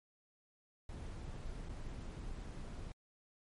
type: noise with dropouts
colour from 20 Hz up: brown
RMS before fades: -45 dBFS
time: 0.89-2.92 s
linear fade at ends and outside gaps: 1 ms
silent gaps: 1.686-1.693 s
effects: MP3 48 kbps